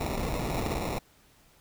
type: noise with sample-and-hold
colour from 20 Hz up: pink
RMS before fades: -31 dBFS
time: 0-0.99 s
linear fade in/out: 5 ms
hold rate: 1575 Hz
effects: pink hiss -61 dBFS RMS until 1.6 s